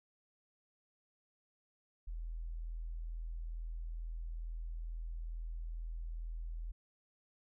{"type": "tone", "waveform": "sine", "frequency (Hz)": 41.13, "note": "E1", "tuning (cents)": -3, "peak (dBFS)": -39, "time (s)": [2.07, 6.72], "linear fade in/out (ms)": 10, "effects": []}